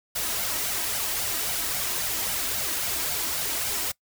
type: noise with flanger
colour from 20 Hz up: white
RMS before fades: -28 dBFS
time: 0.15-3.92 s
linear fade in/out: 10 ms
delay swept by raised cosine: 1.3 to 3.2 ms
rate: 3.7 Hz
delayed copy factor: +0.6
effects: noise-tail reverb RT60 0.1 s tail -22 dB re dry